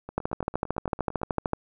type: two click trains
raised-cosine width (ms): 1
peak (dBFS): -11 / -23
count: 19 / 11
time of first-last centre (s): 0.18-1.533 / 0.09-1.216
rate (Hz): 13.3 / 8.88
effects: none